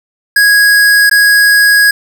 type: tone with dropouts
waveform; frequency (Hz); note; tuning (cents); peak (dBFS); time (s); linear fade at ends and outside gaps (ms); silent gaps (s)
square; 1656; G#6; -5; -5; 0.36-1.91; 5; 1.097-1.112
effects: none

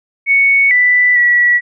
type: tone with pitch steps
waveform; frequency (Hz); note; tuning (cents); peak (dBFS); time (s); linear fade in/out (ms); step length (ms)
sine; 2220 / 1981 / 1939; C#7 / B6 / B6; +2 / +5 / -32; -7; 0.26-1.61; 50; 450
effects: none

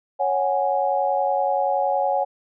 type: chord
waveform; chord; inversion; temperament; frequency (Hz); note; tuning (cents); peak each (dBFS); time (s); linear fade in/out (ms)
sine; C# suspended fourth; none; equal; 554.4 / 740 / 830.6; C#5 / F#5 / G#5; 0 / 0 / 0; -23; 0.19-2.25; 20
effects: none

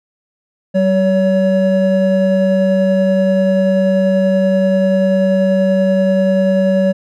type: tone pair together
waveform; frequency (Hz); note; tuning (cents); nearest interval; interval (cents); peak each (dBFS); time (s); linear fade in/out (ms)
triangle; 191.45 / 564; G3 / C#5; -41 / +30; octave + perfect fifth; 1871; -11; 0.74-6.93; 20
effects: none

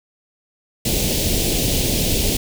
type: band-stop noise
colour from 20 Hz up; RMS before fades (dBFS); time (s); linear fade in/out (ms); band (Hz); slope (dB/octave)
pink; -19; 0.85-2.37; 5; 590 to 2700; 24
effects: none

